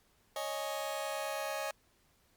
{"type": "chord", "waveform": "sawtooth", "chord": "C# suspended second", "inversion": "none", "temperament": "just", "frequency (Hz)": [554.4, 623.7, 831.5], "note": ["C#5", "D#5", "G#5"], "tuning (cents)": [0, 4, 2], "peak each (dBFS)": [-36, -35, -37], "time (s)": [0.36, 1.71], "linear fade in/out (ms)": 2, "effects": ["pink hiss -70 dBFS RMS until 2.36 s", "Opus 48 kbps"]}